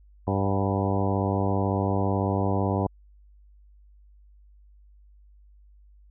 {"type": "harmonic tone with a mistuned harmonic", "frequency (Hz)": 98, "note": "G2", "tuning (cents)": 0, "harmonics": [1, 2, 3, 4, 5, 6, 7, 8, 9, 10], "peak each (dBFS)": [-26, -29, -31, -32, -33, -34, -34, -35, -36, -36], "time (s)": [0.27, 2.87], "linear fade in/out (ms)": 5, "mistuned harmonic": 7, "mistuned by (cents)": 31, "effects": ["added 50 Hz sine -51 dBFS peak until 6.1 s"]}